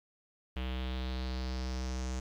square tone with low-pass filter sweep, 63.8 Hz, C2, 43 cents flat, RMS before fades -36 dBFS, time 0.56-2.2 s, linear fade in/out 5 ms, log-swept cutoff 3000 to 6800 Hz, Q 3.7, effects 10-bit

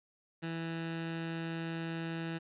15% pulse tone with notch filter, 164.81 Hz, E3, in tune, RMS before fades -38 dBFS, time 0.42-2.39 s, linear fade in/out 20 ms, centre 570 Hz, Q 1.3, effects resampled to 8000 Hz + 10-bit

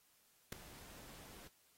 pink noise with ADSR envelope, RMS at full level -38 dBFS, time 0.52-1.48 s, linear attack 6 ms, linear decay 4 ms, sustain -19 dB, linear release 7 ms, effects white hiss -72 dBFS RMS until 1.77 s + AAC 48 kbps

